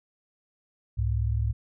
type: tone pair together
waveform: sine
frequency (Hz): 67.6 / 107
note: C#2 / A2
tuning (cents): -43 / -48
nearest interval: minor sixth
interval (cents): 795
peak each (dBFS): -26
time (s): 0.97-1.53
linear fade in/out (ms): 20
effects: none